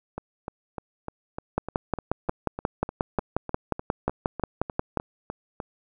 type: two click trains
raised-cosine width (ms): 1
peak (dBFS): -18 / -9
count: 19 / 20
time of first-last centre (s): 0.18-5.602 / 1.58-4.973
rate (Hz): 3.32 / 5.6
effects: none